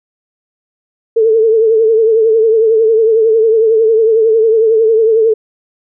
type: tone with vibrato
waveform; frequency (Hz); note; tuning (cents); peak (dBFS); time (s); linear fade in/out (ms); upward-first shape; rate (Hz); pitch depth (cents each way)
sine; 445.4; A4; +21; -6; 1.16-5.34; 10; triangle; 11; 69
effects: none